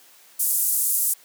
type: band-pass noise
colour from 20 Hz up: pink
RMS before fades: -22 dBFS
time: 0.39-1.14 s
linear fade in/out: 10 ms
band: 9000 to 16000 Hz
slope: 24 dB/octave
effects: white hiss -52 dBFS RMS until 1.24 s + high-pass 300 Hz 12 dB/octave